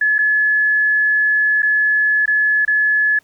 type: tone with dropouts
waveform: sine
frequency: 1710 Hz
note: A6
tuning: 50 cents flat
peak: -12 dBFS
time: 0.01-3.19 s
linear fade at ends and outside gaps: 5 ms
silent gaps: 0.183-0.188 / 1.622-1.629 / 2.258-2.277 / 2.651-2.677 s
effects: pink hiss -57 dBFS RMS until 3.23 s